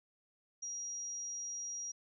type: tone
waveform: sine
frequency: 5720 Hz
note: F8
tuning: 41 cents sharp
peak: -39 dBFS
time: 0.62-1.92 s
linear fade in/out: 10 ms
effects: none